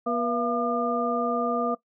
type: harmonic tone with a mistuned harmonic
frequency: 241.1 Hz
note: B3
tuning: 41 cents flat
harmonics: 1 / 2 / 3 / 5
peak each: -29 / -29 / -29 / -29 dBFS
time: 0.06-1.75 s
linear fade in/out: 10 ms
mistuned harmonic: 3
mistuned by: -100 cents
effects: noise-tail reverb RT60 0.1 s tail -18 dB re dry